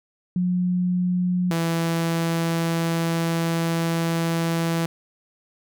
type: tone pair in turn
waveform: sine / sawtooth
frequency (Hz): 180 / 166.13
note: F#3 / E3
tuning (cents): -47 / +14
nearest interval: minor second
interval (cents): 139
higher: first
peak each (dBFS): -19 / -17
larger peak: second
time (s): 0.36-1.51 / 1.51-4.86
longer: second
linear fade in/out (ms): 2
effects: none